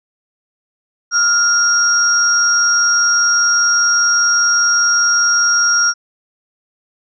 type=tone pair together; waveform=sine; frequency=1400 / 5615 Hz; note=F6 / F8; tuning=+4 / +8 cents; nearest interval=2 octaves; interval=2404 cents; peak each=-13 dBFS; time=1.11-5.94 s; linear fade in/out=50 ms; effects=none